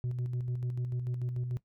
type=tone with tremolo; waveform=sine; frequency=123.47 Hz; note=B2; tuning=in tune; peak=-27 dBFS; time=0.04-1.57 s; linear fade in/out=0 ms; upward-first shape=square; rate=6.8 Hz; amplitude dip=50%; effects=noise-tail reverb RT60 0.1 s tail -20 dB re dry + tanh soft clip ceiling -29 dBFS